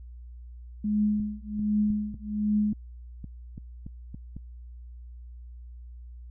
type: tone with tremolo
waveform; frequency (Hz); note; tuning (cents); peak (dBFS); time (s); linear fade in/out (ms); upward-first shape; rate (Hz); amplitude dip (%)
sine; 210; G#3; +19; -20; 0.84-2.73; 5; triangle; 1.3; 100
type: clicks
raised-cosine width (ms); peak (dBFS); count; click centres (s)
5; -26; 10; 1.2 / 1.594 / 1.903 / 2.143 / 2.73 / 3.243 / 3.579 / 3.865 / 4.145 / 4.366
effects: added 60 Hz sine -41 dBFS peak until 6.3 s